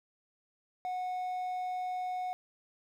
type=tone with quantisation; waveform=triangle; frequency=733 Hz; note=F#5; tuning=16 cents flat; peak=-31 dBFS; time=0.85-2.33 s; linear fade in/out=0 ms; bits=10; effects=none